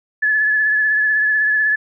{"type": "tone with vibrato", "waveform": "sine", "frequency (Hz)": 1719, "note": "A6", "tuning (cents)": -41, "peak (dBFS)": -13, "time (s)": [0.22, 1.76], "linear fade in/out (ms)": 10, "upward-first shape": "triangle", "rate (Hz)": 16, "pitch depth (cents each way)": 33, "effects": []}